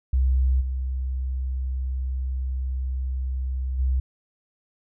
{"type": "tone with level steps", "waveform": "sine", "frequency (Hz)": 64.7, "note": "C2", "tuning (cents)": -19, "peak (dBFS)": [-17, -24, -19], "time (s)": [0.13, 4], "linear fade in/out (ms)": 5, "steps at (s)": [0.6, 3.78], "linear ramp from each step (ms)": 20, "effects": []}